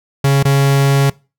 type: tone with dropouts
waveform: 45% pulse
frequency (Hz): 138.59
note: C#3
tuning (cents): 0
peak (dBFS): -9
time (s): 0.24-1.1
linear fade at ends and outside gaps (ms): 5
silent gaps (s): 0.429-0.451
effects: noise-tail reverb RT60 0.3 s tail -23 dB re dry

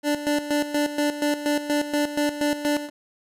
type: tone with tremolo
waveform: 25% pulse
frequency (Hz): 293.7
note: D4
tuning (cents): 0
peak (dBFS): -16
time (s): 0.03-2.9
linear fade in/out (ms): 50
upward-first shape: square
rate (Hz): 4.2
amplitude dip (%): 70
effects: resampled to 32000 Hz

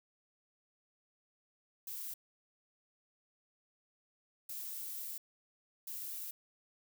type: noise bursts at uneven times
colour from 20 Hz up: violet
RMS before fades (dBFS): -43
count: 3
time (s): 1.87-2.14 / 4.49-5.18 / 5.87-6.31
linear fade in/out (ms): 5
effects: none

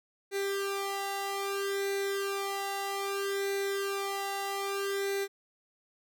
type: tone with flanger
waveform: sawtooth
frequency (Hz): 395.5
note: G4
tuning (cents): +15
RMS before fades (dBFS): -33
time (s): 0.31-5.28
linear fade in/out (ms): 50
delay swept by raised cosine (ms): 0.49 to 1.07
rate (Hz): 0.62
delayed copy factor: +0.95
effects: none

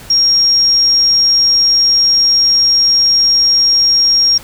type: tone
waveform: sine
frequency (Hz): 5580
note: F8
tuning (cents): -2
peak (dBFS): -7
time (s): 0.1-4.38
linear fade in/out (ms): 5
effects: pink hiss -35 dBFS RMS until 4.43 s

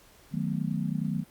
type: chord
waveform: sine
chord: B dominant seventh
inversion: first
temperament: equal with one note detuned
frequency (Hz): 155.56 / 185 / 217.5 / 246.9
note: D#3 / F#3 / A3 / B3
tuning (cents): 0 / 0 / -20 / 0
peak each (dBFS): -31 / -32 / -33 / -36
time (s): 0.31-1.25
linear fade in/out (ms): 50
effects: pink hiss -57 dBFS RMS until 1.3 s + Opus 48 kbps

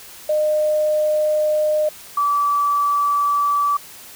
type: tone pair in turn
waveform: sine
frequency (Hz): 610 / 1154.3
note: D#5 / D6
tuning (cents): -34 / -30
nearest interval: major seventh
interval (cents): 1104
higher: second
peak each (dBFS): -15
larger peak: neither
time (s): 0.29-1.89 / 2.17-3.77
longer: neither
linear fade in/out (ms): 5
effects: white hiss -40 dBFS RMS until 4.15 s

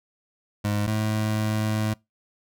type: tone pair in turn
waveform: 25% pulse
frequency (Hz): 103.83 / 107.94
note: G#2 / A2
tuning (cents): 0 / -33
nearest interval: minor second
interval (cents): 67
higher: second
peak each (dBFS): -19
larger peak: neither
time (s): 0.64-0.87 / 0.87-1.94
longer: second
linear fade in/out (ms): 10
effects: noise-tail reverb RT60 0.2 s tail -24 dB re dry

